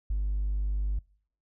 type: tone with hard clipping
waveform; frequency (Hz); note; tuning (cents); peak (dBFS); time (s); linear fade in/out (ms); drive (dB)
sine; 50; G1; +35; -26; 0.1-0.99; 5; 1
effects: noise-tail reverb RT60 0.6 s tail -26 dB re dry